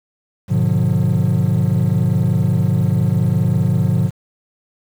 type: chord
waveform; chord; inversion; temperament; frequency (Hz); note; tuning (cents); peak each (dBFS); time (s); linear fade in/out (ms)
triangle; G# diminished seventh; none; just; 103.83 / 124.59 / 149.51 / 179.41; G#2 / B2 / D3 / F3; 0 / +16 / +31 / +47; -16; 0.48-4.11; 50
effects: tanh soft clip ceiling -5 dBFS + 7-bit